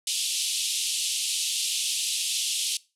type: band-pass noise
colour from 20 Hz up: pink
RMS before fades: -28 dBFS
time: 0.07-2.77 s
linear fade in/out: 2 ms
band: 2800 to 11000 Hz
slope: 48 dB/octave
effects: noise-tail reverb RT60 0.3 s tail -22 dB re dry